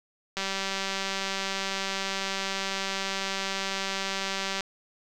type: click train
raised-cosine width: 0.2 ms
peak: -13 dBFS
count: 823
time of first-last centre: 0.37-4.607 s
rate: 194 Hz
effects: none